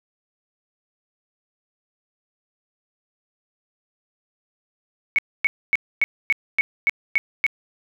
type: tone bursts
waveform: sine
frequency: 2217 Hz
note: C#7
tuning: in tune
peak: -14 dBFS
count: 9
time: 5.16-7.465 s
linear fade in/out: 0 ms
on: 25 ms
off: 260 ms
effects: none